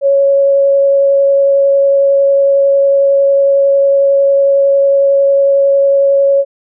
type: tone with vibrato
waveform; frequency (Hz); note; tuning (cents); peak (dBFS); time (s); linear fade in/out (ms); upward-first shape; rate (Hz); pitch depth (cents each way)
sine; 554.4; C#5; 0; -6; 0.01-6.45; 50; triangle; 11; 8
effects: none